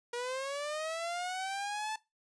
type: linear sweep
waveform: sawtooth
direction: up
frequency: 474.4 to 878 Hz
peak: -31 dBFS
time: 0.13-1.96 s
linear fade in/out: 5 ms
effects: noise-tail reverb RT60 0.2 s tail -17 dB re dry + resampled to 22050 Hz